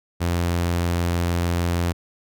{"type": "tone", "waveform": "sawtooth", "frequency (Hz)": 86.4, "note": "F2", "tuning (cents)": -18, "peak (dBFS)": -16, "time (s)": [0.2, 1.93], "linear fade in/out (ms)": 20, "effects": []}